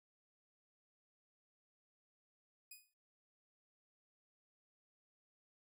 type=tone with exponential decay; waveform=5% pulse; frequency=2489 Hz; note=D#7; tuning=in tune; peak=-40 dBFS; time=2.71-2.94 s; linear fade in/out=5 ms; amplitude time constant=49 ms; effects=none